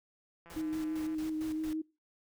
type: click train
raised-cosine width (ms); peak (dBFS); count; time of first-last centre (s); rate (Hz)
0.5; -40; 117; 0.46-1.146; 169
type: noise with tremolo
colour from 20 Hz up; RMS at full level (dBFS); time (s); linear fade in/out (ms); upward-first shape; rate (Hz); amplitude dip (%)
pink; -49; 0.5-1.73; 0; square; 4.4; 75
type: tone with vibrato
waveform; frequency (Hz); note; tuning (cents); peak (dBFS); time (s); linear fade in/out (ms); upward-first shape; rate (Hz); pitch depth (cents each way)
sine; 313.2; D#4; +11; -32; 0.56-1.82; 10; sine; 5.9; 17
effects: noise-tail reverb RT60 0.3 s tail -23 dB re dry